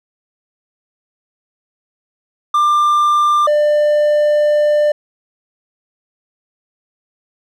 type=tone pair in turn; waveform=triangle; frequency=1191 / 595.5 Hz; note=D6 / D5; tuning=+24 / +24 cents; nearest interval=octave; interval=1200 cents; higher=first; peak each=-8 dBFS; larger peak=neither; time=2.54-3.47 / 3.47-4.92 s; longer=second; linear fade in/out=5 ms; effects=none